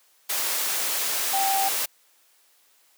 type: tone in noise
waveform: sine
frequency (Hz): 781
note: G5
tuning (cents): -7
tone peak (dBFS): -22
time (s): 1.33-1.69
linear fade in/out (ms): 10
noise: white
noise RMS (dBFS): -26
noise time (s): 0.29-1.86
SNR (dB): +1
effects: white hiss -61 dBFS RMS until 2.97 s + high-pass 400 Hz 12 dB/octave